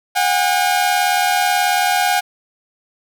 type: tone pair together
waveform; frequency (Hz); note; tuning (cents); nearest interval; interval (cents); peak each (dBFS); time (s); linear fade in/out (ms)
sawtooth; 728 / 806.4; F#5 / G5; -28 / +49; major second; 177; -13; 0.15-2.21; 20
effects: none